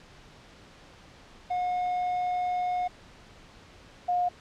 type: tone pair in turn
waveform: triangle / sine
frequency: 722 / 714.5 Hz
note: F#5 / F5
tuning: -43 / +39 cents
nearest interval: unison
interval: 18 cents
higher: first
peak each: -24 / -23 dBFS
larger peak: second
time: 1.5-2.88 / 4.08-4.29 s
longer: first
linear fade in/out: 10 ms
effects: pink hiss -52 dBFS RMS until 4.4 s + low-pass 5000 Hz 12 dB/octave